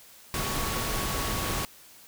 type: tone in noise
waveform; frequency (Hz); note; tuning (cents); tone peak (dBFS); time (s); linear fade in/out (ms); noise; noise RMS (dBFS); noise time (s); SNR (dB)
sine; 1116; C#6; +11; -37; 0.34-1.65; 0; pink; -30; 0.34-1.65; -10
effects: white hiss -52 dBFS RMS until 2.07 s